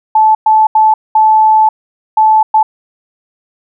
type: tone bursts at uneven times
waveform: sine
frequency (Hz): 870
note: A5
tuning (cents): -20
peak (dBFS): -4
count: 6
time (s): 0.15-0.35 / 0.46-0.67 / 0.75-0.94 / 1.15-1.69 / 2.17-2.43 / 2.54-2.63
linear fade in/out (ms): 5
effects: none